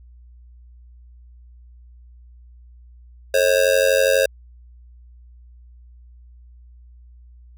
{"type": "tone with amplitude modulation", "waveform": "square", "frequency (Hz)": 537, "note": "C5", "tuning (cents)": 45, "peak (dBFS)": -11, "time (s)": [3.34, 4.26], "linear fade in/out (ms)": 5, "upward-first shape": "sine", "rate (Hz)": 92.2, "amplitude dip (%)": 90, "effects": ["added 60 Hz sine -43 dBFS peak until 7.57 s"]}